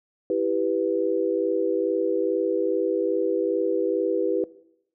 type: chord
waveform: sine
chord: E minor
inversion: none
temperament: equal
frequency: 329.6 / 392 / 493.9 Hz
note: E4 / G4 / B4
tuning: 0 / 0 / 0 cents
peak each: -27 / -25 / -24 dBFS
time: 0.3-4.44 s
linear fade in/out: 2 ms
effects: noise-tail reverb RT60 0.8 s tail -20 dB re dry